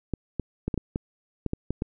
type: clicks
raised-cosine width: 3 ms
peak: -14 dBFS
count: 10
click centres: 0.137 / 0.397 / 0.68 / 0.742 / 0.777 / 0.959 / 1.463 / 1.534 / 1.706 / 1.821 s
effects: none